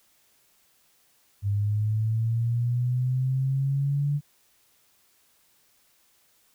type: linear sweep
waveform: sine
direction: up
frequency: 99.7 to 146 Hz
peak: -22 dBFS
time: 1.42-4.21 s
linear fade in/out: 50 ms
effects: white hiss -64 dBFS RMS until 6.54 s